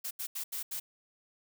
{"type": "noise bursts at uneven times", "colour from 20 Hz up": "blue", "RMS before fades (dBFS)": -37, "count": 5, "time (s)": [[0.04, 0.11], [0.19, 0.27], [0.35, 0.44], [0.52, 0.63], [0.71, 0.8]], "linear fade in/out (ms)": 10, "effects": []}